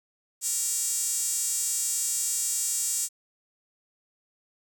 sawtooth tone with high-pass filter, 468.4 Hz, A#4, 8 cents sharp, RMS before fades -28 dBFS, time 0.41-3.09 s, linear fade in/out 50 ms, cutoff 7600 Hz, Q 3.4, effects none

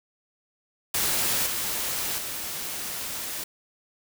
white noise with level steps, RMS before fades -25 / -29 / -33 dBFS, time 0.94-3.44 s, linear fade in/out 5 ms, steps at 1.46 / 2.18 s, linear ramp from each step 5 ms, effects none

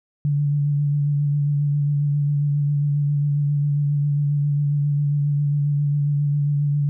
sine tone with vibrato, 144.8 Hz, D3, 24 cents flat, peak -17 dBFS, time 0.25-6.89 s, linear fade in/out 0 ms, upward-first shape sine, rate 7.4 Hz, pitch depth 23 cents each way, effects none

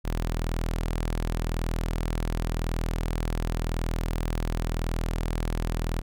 sawtooth tone, 40.92 Hz, E1, 12 cents flat, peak -22 dBFS, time 0.04-6.02 s, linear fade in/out 20 ms, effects none

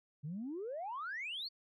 sine exponential sweep, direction up, 138.3 to 4586 Hz, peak -38 dBFS, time 0.23-1.49 s, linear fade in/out 20 ms, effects tanh soft clip ceiling -35 dBFS

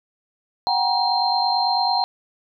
sine tone cluster, 740 / 789 / 950 / 4166 Hz, F#5 / G5 / A#5 / C8, 0 / +11 / +33 / -8 cents, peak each -23 dBFS, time 0.67-2.04 s, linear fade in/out 0 ms, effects none

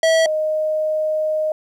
square / sine tone pair in turn, 649 / 620.2 Hz, E5 / D#5, -27 / -6 cents, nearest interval minor second, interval 79 cents, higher first, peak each -13 / -17 dBFS, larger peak first, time 0.03-0.26 / 0.26-1.52 s, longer second, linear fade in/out 2 ms, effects low-pass 8000 Hz 12 dB/octave + 9-bit

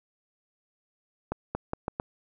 accelerating click train, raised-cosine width 1 ms, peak -15 dBFS, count 5, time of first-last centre 1.32-1.999 s, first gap 230 ms, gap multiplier 0.8, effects none

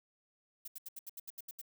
violet noise bursts, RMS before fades -45 dBFS, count 10, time 0.65-1.615 s, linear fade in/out 5 ms, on 29 ms, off 75 ms, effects none

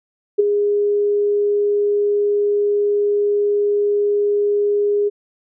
sine tone with ADSR envelope, 410.8 Hz, G#4, 19 cents flat, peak -7 dBFS, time 0.38-5.1 s, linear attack 17 ms, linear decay 14 ms, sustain -7 dB, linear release 26 ms, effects none

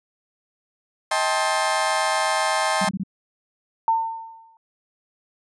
30% pulse chord, A half-diminished seventh, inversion second, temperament just, 633.6 / 792 / 880 / 1056 Hz, Eb5 / G5 / A5 / C6, +31 / +18 / 0 / +16 cents, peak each -23 dBFS, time 1.11-2.89 s, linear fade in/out 5 ms
sine tone bursts, 191.3 Hz, G3, 42 cents flat, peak -23 dBFS, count 4, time 2.81-3.035 s, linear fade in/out 5 ms, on 39 ms, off 23 ms
sine tone with exponential decay, 903 Hz, A5, 45 cents sharp, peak -14 dBFS, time 3.88-4.57 s, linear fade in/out 1 ms, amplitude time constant 150 ms
effects resampled to 24000 Hz

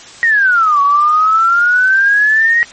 sine exponential two-way sweep, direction down then up, 1900 to 1119 to 1900 Hz, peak -7 dBFS, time 0.23-2.63 s, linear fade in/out 0 ms, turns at 0.81 s, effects white hiss -35 dBFS RMS until 2.72 s + MP3 32 kbps

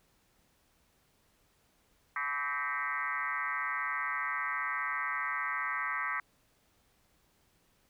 sine tone with frequency modulation, 1569 Hz, G6, 1 cent sharp, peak -31 dBFS, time 2.16-6.2 s, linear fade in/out 2 ms, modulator 141 Hz, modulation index 3.8, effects pink hiss -70 dBFS RMS until 7.89 s

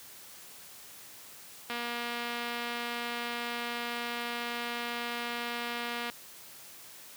click train, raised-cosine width 0.3 ms, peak -20 dBFS, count 1048, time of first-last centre 1.7-6.099 s, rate 238 Hz, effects white hiss -50 dBFS RMS until 7.16 s + high-pass 80 Hz 12 dB/octave

